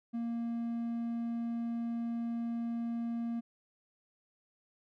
triangle tone, 233.1 Hz, A#3, in tune, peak -31 dBFS, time 0.13-3.41 s, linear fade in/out 20 ms, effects none

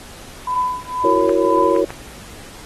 sine tone with tremolo, 1002 Hz, B5, 25 cents sharp, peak -14 dBFS, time 0.47-1.82 s, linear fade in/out 5 ms, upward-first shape triangle, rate 2 Hz, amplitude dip 100%
sine chord, F# dominant seventh, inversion third, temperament just, 333 / 370 / 462.5 / 555 Hz, E4 / F#4 / A#4 / C#5, +18 / 0 / -14 / +2 cents, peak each -19 dBFS, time 1.04-1.85 s, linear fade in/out 5 ms
clicks, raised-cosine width 0.5 ms, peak -14 dBFS, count 3, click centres 1.294 / 1.763 / 1.905 s
effects pink hiss -39 dBFS RMS until 2.65 s + AAC 32 kbps

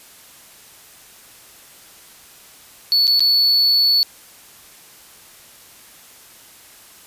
triangle tone with dropouts, 4435 Hz, C#8, in tune, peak -11 dBFS, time 2.92-4.03 s, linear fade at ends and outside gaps 0 ms, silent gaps 3.07-3.077 / 3.195-3.205 s, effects white hiss -45 dBFS RMS until 7.06 s + resampled to 32000 Hz

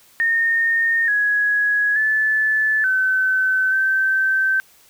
sine tone with pitch steps, 1834 / 1671 / 1740 / 1525 / 1549 Hz, A#6 / G#6 / A6 / G6 / G6, -29 / +10 / -20 / -48 / -21 cents, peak -15 dBFS, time 0.2-4.6 s, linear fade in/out 0 ms, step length 880 ms, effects white hiss -52 dBFS RMS until 4.89 s

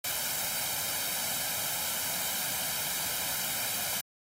white noise with comb filter, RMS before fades -32 dBFS, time 0.04-4.01 s, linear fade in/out 5 ms, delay 1.3 ms, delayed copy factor +0.65, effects high-pass 100 Hz 12 dB/octave + AAC 48 kbps

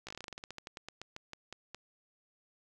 slowing click train, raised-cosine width 0.2 ms, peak -26 dBFS, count 22, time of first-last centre 0.07-1.746 s, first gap 16 ms, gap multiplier 1.14, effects none

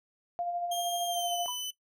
sine tone with tremolo, 698.5 Hz, F5, in tune, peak -29 dBFS, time 0.39-1.46 s, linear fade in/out 0 ms, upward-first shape sine, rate 13 Hz, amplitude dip 40%
sawtooth tone with pitch glide, 3211 to 3013 Hz, G7 to F#7, +41 to +31 cents, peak -30 dBFS, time 0.71-1.71 s, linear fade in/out 10 ms, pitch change -110 cents, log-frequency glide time 1.07-1.37 s
sine tone with exponential decay, 987.8 Hz, B5, in tune, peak -33 dBFS, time 1.48-1.65 s, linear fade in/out 2 ms, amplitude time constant 36 ms
effects noise-tail reverb RT60 0.1 s tail -17 dB re dry

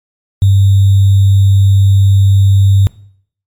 sine tone with sample-and-hold, 98 Hz, G2, in tune, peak -4 dBFS, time 0.42-2.87 s, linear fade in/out 0 ms, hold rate 3675 Hz, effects noise-tail reverb RT60 0.6 s tail -20 dB re dry + MP3 96 kbps

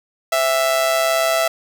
sawtooth tone with amplitude modulation, 662 Hz, E5, 7 cents sharp, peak -9 dBFS, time 0.32-1.48 s, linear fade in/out 5 ms, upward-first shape sine, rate 138 Hz, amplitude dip 55%, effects none

